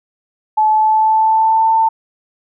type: tone with pitch glide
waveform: sine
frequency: 863 to 893.4 Hz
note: A5 to A5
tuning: -34 to +26 cents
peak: -9 dBFS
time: 0.57-1.89 s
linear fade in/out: 10 ms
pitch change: +60 cents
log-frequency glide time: 0.69-1.71 s
effects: none